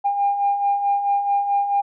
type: beating tone pair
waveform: sine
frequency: 801 / 805.6 Hz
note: G5 / G5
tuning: +37 / +47 cents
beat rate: 4.6 Hz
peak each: -25 / -17 dBFS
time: 0.04-1.82 s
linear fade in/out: 20 ms
effects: tanh soft clip ceiling -11 dBFS